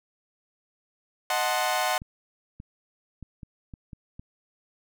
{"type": "chord", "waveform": "sawtooth", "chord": "D# diminished seventh", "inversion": "none", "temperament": "equal", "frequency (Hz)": [622.3, 740, 880, 1046.5], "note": ["D#5", "F#5", "A5", "C6"], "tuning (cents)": [0, 0, 0, 0], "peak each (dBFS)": [-27, -23, -28, -27], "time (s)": [1.3, 1.98], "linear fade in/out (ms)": 2}
{"type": "clicks", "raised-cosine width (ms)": 5, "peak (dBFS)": -28, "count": 7, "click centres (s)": [2.019, 2.601, 3.227, 3.432, 3.738, 3.932, 4.195]}
{"effects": []}